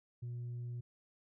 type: tone with tanh clipping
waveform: sine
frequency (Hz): 120.8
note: B2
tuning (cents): -38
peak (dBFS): -40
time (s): 0.22-0.81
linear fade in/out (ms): 10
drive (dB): 1
effects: none